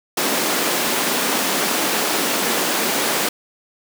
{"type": "high-pass noise", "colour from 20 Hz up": "pink", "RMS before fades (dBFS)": -20, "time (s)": [0.17, 3.29], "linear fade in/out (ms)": 5, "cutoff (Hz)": 230, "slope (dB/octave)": 24, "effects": []}